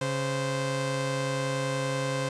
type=tone pair together; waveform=sawtooth; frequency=137.63 / 520 Hz; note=C#3 / C5; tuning=-12 / -11 cents; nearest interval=octave + major seventh; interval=2301 cents; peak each=-26 dBFS; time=0.01-2.29 s; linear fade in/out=5 ms; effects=resampled to 22050 Hz